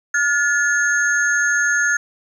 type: tone cluster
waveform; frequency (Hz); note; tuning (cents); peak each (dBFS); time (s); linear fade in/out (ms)
sine; 1432 / 1724 / 6470; F6 / A6 / G#8; +43 / -36 / -46; -18 / -18 / -24; 0.14-1.97; 5
effects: 8-bit